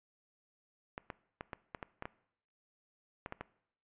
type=clicks; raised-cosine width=0.5 ms; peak=-25 dBFS; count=11; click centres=0.979 / 1.102 / 1.409 / 1.532 / 1.748 / 1.828 / 2.024 / 2.055 / 3.261 / 3.324 / 3.41 s; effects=noise-tail reverb RT60 0.7 s tail -20 dB re dry + resampled to 8000 Hz